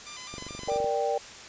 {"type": "tone with vibrato", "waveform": "5% pulse", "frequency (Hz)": 1099, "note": "C#6", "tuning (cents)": -15, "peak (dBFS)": -27, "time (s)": [0.06, 0.78], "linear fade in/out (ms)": 10, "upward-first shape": "square", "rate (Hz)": 4.7, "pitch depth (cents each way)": 140}
{"type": "click train", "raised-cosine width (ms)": 2, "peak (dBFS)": -27, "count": 13, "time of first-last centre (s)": [0.34, 0.844], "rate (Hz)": 23.8}
{"type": "chord", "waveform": "sine", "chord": "G minor", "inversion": "first", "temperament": "equal", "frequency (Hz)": [466.2, 587.3, 784], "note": ["Bb4", "D5", "G5"], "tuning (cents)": [0, 0, 0], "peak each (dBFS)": -29, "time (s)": [0.68, 1.18], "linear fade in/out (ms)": 5}
{"effects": ["white hiss -44 dBFS RMS until 1.48 s", "resampled to 16000 Hz"]}